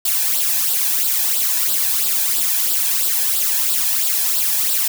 blue noise with flanger, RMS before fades -18 dBFS, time 0.05-4.88 s, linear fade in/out 5 ms, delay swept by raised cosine 0.23 to 1.23 ms, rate 3 Hz, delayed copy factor +0.65, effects none

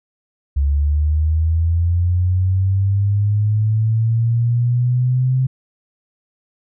sine linear sweep, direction up, 69.3 to 130.81 Hz, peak -13 dBFS, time 0.56-5.47 s, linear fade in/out 10 ms, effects none

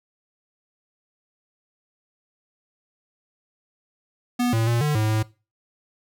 square tone with pitch steps, 244.7 / 113 / 117.8 / 149.4 / 108.3 / 109 Hz, B3 / A2 / A#2 / D3 / A2 / A2, -16 / +47 / +19 / +30 / -27 / -16 cents, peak -20 dBFS, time 4.39-5.23 s, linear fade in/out 10 ms, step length 140 ms, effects noise-tail reverb RT60 0.3 s tail -20 dB re dry

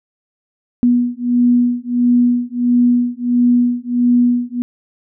sine beating tone pair, 242.6 / 244.1 Hz, B3 / B3, -31 / -20 cents, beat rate 1.5 Hz, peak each -14 dBFS, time 0.83-4.62 s, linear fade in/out 0 ms, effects none

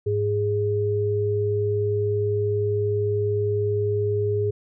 sine tone pair together, 103.83 / 413.5 Hz, G#2 / G#4, 0 / -8 cents, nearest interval 2 octaves, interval 2392 cents, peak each -24 / -22 dBFS, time 0.06-4.51 s, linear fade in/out 10 ms, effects none

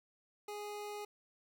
25% pulse tone, 415 Hz, G#4, 1 cent flat, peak -38 dBFS, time 0.48-1.05 s, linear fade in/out 5 ms, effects none

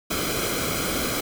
pink noise with comb filter, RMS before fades -26 dBFS, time 0.1-1.21 s, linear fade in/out 10 ms, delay 1.1 ms, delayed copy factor -0.65, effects none

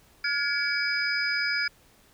sine tone cluster, 1424 / 1689 / 2283 / 4980 Hz, F6 / G#6 / D7 / D#8, +33 / +29 / -50 / +1 cents, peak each -30 dBFS, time 0.24-1.68 s, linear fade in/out 5 ms, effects pink hiss -59 dBFS RMS until 2.13 s

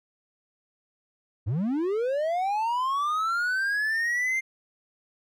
triangle linear sweep, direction up, 88.1 to 2112 Hz, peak -22 dBFS, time 1.46-4.41 s, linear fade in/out 20 ms, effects none

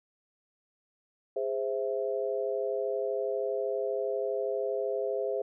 sine chord, Ab augmented, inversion none, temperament equal with one note detuned, 410.8 / 523.3 / 659.3 Hz, Ab4 / C5 / E5, -19 / 0 / 0 cents, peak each -32 / -32 / -35 dBFS, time 1.36-5.42 s, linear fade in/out 5 ms, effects none

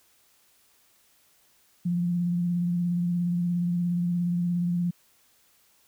sine tone with vibrato, 174.61 Hz, F3, in tune, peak -23 dBFS, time 1.85-4.91 s, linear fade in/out 10 ms, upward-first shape sine, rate 17 Hz, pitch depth 25 cents each way, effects white hiss -63 dBFS RMS until 5.87 s

